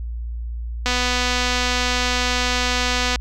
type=click train; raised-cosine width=0.2 ms; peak=-4 dBFS; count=571; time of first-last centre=0.86-3.158 s; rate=248 Hz; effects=added 58 Hz sine -25 dBFS peak until 3.2 s

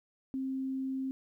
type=tone; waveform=sine; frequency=265 Hz; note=C4; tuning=22 cents sharp; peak=-32 dBFS; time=0.34-1.11 s; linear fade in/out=0 ms; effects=12-bit

